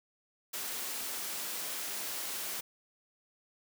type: high-pass noise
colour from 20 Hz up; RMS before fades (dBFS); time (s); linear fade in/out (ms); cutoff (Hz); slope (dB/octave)
white; -38; 0.53-2.61; 10; 210; 12
effects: none